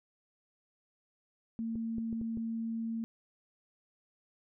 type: tone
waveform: sine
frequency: 227 Hz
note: A#3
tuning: 46 cents flat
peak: -33 dBFS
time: 1.59-3.04 s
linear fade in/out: 0 ms
type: clicks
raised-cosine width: 3 ms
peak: -31 dBFS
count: 5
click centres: 1.756 / 1.983 / 2.128 / 2.214 / 2.373 s
effects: none